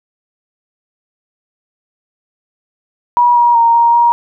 sine tone with pitch steps, 965 / 954 / 929 / 937 / 946 Hz, B5 / A#5 / A#5 / A#5 / A#5, -40 / +40 / -6 / +9 / +25 cents, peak -6 dBFS, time 3.17-4.12 s, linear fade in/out 0 ms, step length 190 ms, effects none

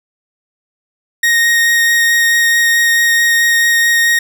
40% pulse tone with vibrato, 1864.7 Hz, A#6, in tune, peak -8 dBFS, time 1.23-4.19 s, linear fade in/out 5 ms, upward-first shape sine, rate 4.6 Hz, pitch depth 9 cents each way, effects none

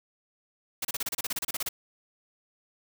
white noise bursts, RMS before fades -31 dBFS, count 15, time 0.82-1.689 s, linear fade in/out 5 ms, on 29 ms, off 31 ms, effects none

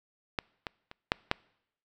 clicks, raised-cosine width 0.3 ms, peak -13 / -18 / -28 / -7 / -8 dBFS, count 5, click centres 0.388 / 0.668 / 0.914 / 1.119 / 1.314 s, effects noise-tail reverb RT60 0.8 s tail -26 dB re dry

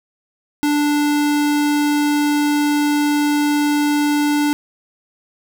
square tone, 293.7 Hz, D4, in tune, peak -15 dBFS, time 0.63-4.53 s, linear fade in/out 0 ms, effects none

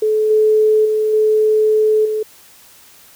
sine tone with level steps, 431.3 Hz, A4, 35 cents flat, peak -12 / -9 / -13 / -10 / -16 dBFS, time 0.02-2.23 s, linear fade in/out 5 ms, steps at 0.3 / 0.85 / 1.13 / 2.05 s, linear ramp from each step 5 ms, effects white hiss -45 dBFS RMS until 3.15 s

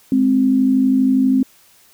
sine tone pair together, 210 / 262.4 Hz, G#3 / C4, +19 / +5 cents, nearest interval major third, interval 386 cents, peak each -19 / -12 dBFS, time 0.12-1.43 s, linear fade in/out 2 ms, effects white hiss -51 dBFS RMS until 1.93 s

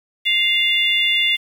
harmonic tone, 698.5 Hz, F5, in tune, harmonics 3 / 4 / 5, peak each -19 / -19 / -19 dBFS, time 0.25-1.37 s, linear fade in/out 20 ms, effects 7-bit

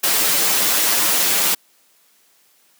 white noise with comb filter, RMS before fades -17 dBFS, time 0.03-1.55 s, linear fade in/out 10 ms, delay 8 ms, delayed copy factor -0.9, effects white hiss -57 dBFS RMS until 2.79 s + high-pass 200 Hz 12 dB/octave

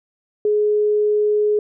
sine tone, 420 Hz, G#4, 19 cents sharp, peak -14 dBFS, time 0.45-1.59 s, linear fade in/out 2 ms, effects none

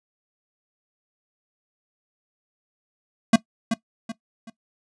square tone with echo, 225.1 Hz, A3, 40 cents sharp, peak -11 dBFS, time 3.33-3.36 s, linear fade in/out 5 ms, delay 380 ms, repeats 3, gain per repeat -9 dB, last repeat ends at 4.5 s, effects noise-tail reverb RT60 0.1 s tail -18 dB re dry + resampled to 22050 Hz

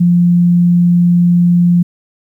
sine tone, 174.61 Hz, F3, in tune, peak -6 dBFS, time 0-1.83 s, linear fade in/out 10 ms, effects 8-bit

